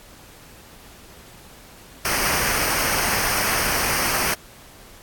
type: noise with comb filter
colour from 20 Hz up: pink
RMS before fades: -22 dBFS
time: 2.05-4.34 s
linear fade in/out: 2 ms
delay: 0.27 ms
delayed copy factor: -0.65
effects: pink hiss -46 dBFS RMS until 5.02 s + AAC 64 kbps